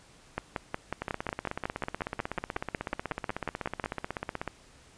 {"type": "two click trains", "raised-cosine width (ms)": 0.5, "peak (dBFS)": [-17, -15], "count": [57, 20], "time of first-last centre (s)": [[1.02, 4.477], [0.38, 3.841]], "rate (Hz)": [16.2, 5.49], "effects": ["pink hiss -57 dBFS RMS until 4.97 s", "resampled to 22050 Hz"]}